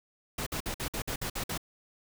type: noise bursts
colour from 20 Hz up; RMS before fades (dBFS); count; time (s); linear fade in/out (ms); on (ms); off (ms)
pink; -34; 9; 0.38-1.577; 5; 85; 54
effects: none